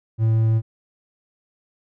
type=tone; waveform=triangle; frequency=111.7 Hz; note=A2; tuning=27 cents sharp; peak=-13 dBFS; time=0.18-0.62 s; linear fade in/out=50 ms; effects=none